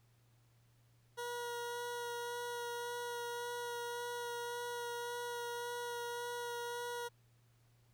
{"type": "tone with vibrato", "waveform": "20% pulse", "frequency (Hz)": 479, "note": "A#4", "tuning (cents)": 47, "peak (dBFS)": -35, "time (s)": [1.17, 7.09], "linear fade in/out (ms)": 20, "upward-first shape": "sine", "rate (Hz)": 1.8, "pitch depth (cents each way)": 10, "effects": ["added 118 Hz sine -67 dBFS peak until 7.93 s", "pink hiss -75 dBFS RMS until 7.93 s"]}